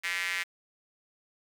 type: tone with high-pass filter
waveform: square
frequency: 91 Hz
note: F#2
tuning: 28 cents flat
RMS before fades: -32 dBFS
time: 0.03-0.44 s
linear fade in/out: 20 ms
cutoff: 2000 Hz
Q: 4.3
effects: low-pass 12000 Hz 12 dB/octave + 8-bit